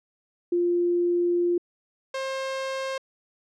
sine / sawtooth tone pair in turn, 349.2 / 532.7 Hz, F4 / C5, 0 / +31 cents, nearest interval perfect fifth, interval 731 cents, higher second, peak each -20 / -24 dBFS, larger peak first, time 0.52-1.58 / 2.14-2.98 s, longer first, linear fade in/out 5 ms, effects low-pass 6000 Hz 12 dB/octave

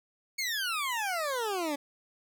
20% pulse exponential sweep, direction down, 2240 to 277.2 Hz, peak -25 dBFS, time 0.38-1.76 s, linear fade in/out 10 ms, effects none

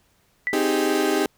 sine tone with exponential decay, 1975.5 Hz, B6, in tune, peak -18 dBFS, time 0.47-0.67 s, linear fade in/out 0 ms, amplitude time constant 43 ms
35% pulse chord, Ab major seventh, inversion first, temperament equal, 261.6 / 311.1 / 392 / 415.3 Hz, C4 / Eb4 / G4 / Ab4, 0 / 0 / 0 / 0 cents, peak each -26 / -22 / -21 / -26 dBFS, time 0.53-1.26 s, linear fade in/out 2 ms
effects pink hiss -63 dBFS RMS until 1.37 s

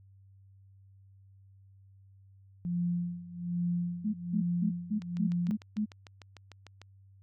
sine tone with tremolo, 174.4 Hz, F3, 2 cents flat, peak -27 dBFS, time 2.65-5.51 s, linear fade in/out 0 ms, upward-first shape sine, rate 1.2 Hz, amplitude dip 85%
sine tone bursts, 212.1 Hz, G#3, 37 cents sharp, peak -27 dBFS, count 7, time 4.04-5.859 s, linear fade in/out 20 ms, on 97 ms, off 190 ms
click train, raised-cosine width 0.2 ms, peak -31 dBFS, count 13, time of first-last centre 5.02-6.816 s, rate 6.68 Hz
effects added 97 Hz sine -55 dBFS peak until 7.22 s

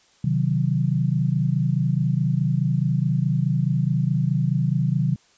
sine chord, C diminished, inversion none, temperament equal, 130.81 / 155.56 / 185 Hz, C3 / Eb3 / Gb3, 0 / 0 / 0 cents, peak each -22 / -22 / -25 dBFS, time 0.24-5.16 s, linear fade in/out 5 ms, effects white hiss -58 dBFS RMS until 5.37 s + resampled to 16000 Hz

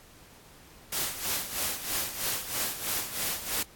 white noise with tremolo, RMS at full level -29 dBFS, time 0.92-3.63 s, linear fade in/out 5 ms, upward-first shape sine, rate 3.1 Hz, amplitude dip 70%, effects pink hiss -54 dBFS RMS until 3.75 s + AAC 64 kbps

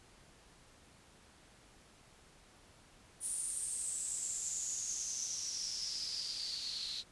white noise with band-pass filter sweep, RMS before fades -40 dBFS, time 3.2-7.04 s, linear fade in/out 50 ms, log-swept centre 9600 to 4000 Hz, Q 9.6, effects pink hiss -62 dBFS RMS until 7.11 s + resampled to 24000 Hz

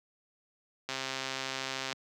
click train, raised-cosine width 0.2 ms, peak -17 dBFS, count 139, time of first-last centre 0.89-1.928 s, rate 133 Hz, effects high-pass 150 Hz 12 dB/octave

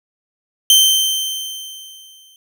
sawtooth tone with exponential decay, 3111 Hz, G7, 14 cents flat, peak -3 dBFS, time 0.7-2.36 s, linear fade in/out 1 ms, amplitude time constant 360 ms, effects none

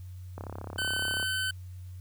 click train, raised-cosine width 1 ms, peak -25 dBFS, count 30, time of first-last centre 0.38-1.228 s, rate 34.2 Hz
25% pulse tone, 1523 Hz, F#6, 50 cents sharp, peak -25 dBFS, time 0.78-1.51 s, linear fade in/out 5 ms
effects added 91 Hz sine -40 dBFS peak until 2 s + white hiss -64 dBFS RMS until 2 s

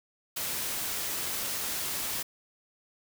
white noise, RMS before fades -33 dBFS, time 0.36-2.23 s, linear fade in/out 10 ms, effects none

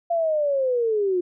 sine linear sweep, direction down, 690 to 349.2 Hz, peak -19 dBFS, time 0.1-1.21 s, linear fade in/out 10 ms, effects none

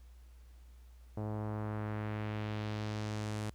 sawtooth tone with low-pass filter sweep, 106.5 Hz, G#2, 44 cents sharp, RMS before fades -38 dBFS, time 1.17-3.5 s, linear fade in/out 5 ms, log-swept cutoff 740 to 10000 Hz, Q 1.2, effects added 60 Hz sine -53 dBFS peak until 3.54 s + pink hiss -70 dBFS RMS until 3.54 s

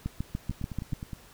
two click trains, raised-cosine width 5 ms, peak -24 / -18 dBFS, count 7 / 7, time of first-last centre 0.51-1.132 / 0.06-0.932 s, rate 9.64 / 6.88 Hz, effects pink hiss -54 dBFS RMS until 1.33 s

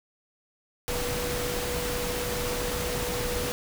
sine tone in noise, 488.9 Hz, B4, 18 cents flat, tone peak -32 dBFS, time 0.88-3.52 s, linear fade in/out 0 ms, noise pink, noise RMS -31 dBFS, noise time 0.88-3.52 s, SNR -4 dB, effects none

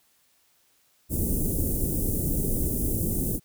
pink band-stop noise, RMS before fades -26 dBFS, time 1.09-3.4 s, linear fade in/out 50 ms, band 400 to 9700 Hz, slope 24 dB/octave, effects white hiss -65 dBFS RMS until 3.44 s

